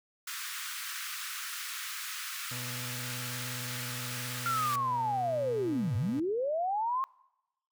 pink high-pass noise, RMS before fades -39 dBFS, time 0.27-4.76 s, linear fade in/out 5 ms, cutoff 1200 Hz, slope 48 dB/octave
35% pulse tone with vibrato, 123.47 Hz, B2, in tune, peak -38 dBFS, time 2.51-6.2 s, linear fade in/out 5 ms, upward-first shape square, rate 19 Hz, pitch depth 28 cents each way
sine linear two-way sweep, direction down then up, 1392 to 92.5 to 1086 Hz, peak -28 dBFS, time 4.46-7.04 s, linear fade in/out 0 ms, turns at 5.96 s
effects noise-tail reverb RT60 0.9 s tail -24 dB re dry

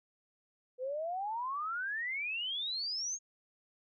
sine exponential sweep, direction up, 491.8 to 6645 Hz, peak -34 dBFS, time 0.78-3.19 s, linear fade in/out 50 ms, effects none

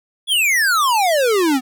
square exponential sweep, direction down, 3470 to 246.9 Hz, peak -14 dBFS, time 0.27-1.61 s, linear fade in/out 50 ms, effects none

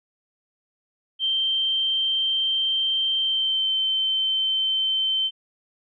sine tone with pitch glide, 3136 to 3095 Hz, G7 to G7, 0 to -23 cents, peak -20 dBFS, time 1.19-5.31 s, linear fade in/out 50 ms, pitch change -23 cents, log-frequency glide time 3.18-3.72 s, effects none

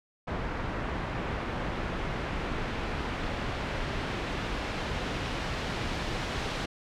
pink noise with low-pass filter sweep, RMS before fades -33 dBFS, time 0.27-6.66 s, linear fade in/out 10 ms, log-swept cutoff 1800 to 4200 Hz, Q 0.79, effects none

